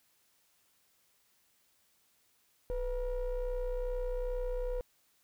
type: ring-modulated tone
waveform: triangle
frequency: 232.8 Hz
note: A#3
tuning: 2 cents flat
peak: -27 dBFS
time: 2.7-4.81 s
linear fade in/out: 0 ms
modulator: 264 Hz
effects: white hiss -71 dBFS RMS until 5.23 s